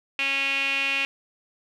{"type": "tone with band-pass filter", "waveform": "sawtooth", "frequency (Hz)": 274.5, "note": "C#4", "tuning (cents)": -17, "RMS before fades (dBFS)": -25, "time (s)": [0.19, 1.05], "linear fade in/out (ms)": 0, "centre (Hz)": 2600, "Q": 8.5, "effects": []}